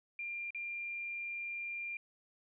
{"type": "tone with dropouts", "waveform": "sine", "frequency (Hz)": 2390, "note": "D7", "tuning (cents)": 30, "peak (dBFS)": -38, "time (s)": [0.19, 1.97], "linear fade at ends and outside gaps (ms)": 2, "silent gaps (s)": [0.506, 0.547], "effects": []}